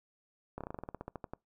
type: slowing click train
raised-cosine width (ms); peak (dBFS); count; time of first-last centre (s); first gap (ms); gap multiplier
1; -26; 15; 0.58-1.335; 27; 1.1
effects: noise-tail reverb RT60 0.2 s tail -25 dB re dry